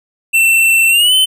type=tone with pitch glide; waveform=square; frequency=2688 to 3052 Hz; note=E7 to G7; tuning=+33 to -47 cents; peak=-8 dBFS; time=0.33-1.26 s; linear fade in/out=20 ms; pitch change=+220 cents; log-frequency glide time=0.89-1.14 s; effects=none